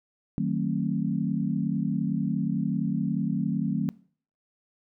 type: chord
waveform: sine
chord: D# diminished seventh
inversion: none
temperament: just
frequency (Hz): 155.56 / 186.68 / 224 / 268.8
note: D#3 / F#3 / A3 / C4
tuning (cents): 0 / +16 / +31 / +47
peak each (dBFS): -30 / -28 / -29 / -32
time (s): 0.38-3.89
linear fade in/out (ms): 0
effects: noise-tail reverb RT60 0.5 s tail -23 dB re dry